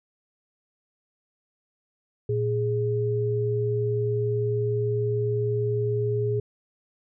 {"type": "tone pair together", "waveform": "sine", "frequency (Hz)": [115.83, 415.3], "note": ["A#2", "G#4"], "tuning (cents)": [-11, 0], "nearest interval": "octave + minor seventh", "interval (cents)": 2211, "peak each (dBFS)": -25, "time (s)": [2.29, 6.4], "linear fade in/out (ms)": 5, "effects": []}